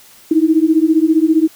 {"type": "beating tone pair", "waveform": "sine", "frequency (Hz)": [311.1, 326.1], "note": ["D#4", "E4"], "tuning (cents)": [0, -19], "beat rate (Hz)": 15, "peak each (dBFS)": -12, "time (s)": [0.31, 1.48], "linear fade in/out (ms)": 5, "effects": ["white hiss -44 dBFS RMS until 1.55 s"]}